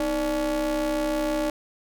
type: ring-modulated tone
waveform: square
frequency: 138.59 Hz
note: C#3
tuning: in tune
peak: -21 dBFS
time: 0-1.5 s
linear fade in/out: 2 ms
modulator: 449 Hz
effects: none